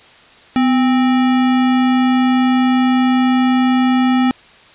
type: tone with sample-and-hold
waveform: sine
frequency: 252.4 Hz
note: B3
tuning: 38 cents sharp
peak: -10 dBFS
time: 0.56-4.31 s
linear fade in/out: 0 ms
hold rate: 1050 Hz
effects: white hiss -44 dBFS RMS until 4.74 s + resampled to 8000 Hz

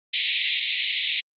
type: band-pass noise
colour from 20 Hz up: white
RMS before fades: -26 dBFS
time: 0.13-1.21 s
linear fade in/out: 10 ms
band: 2000 to 3900 Hz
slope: 96 dB/octave
effects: Opus 24 kbps

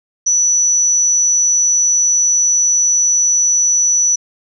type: tone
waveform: sine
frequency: 5930 Hz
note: F#8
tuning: 3 cents sharp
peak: -10 dBFS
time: 0.26-4.16 s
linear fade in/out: 10 ms
effects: none

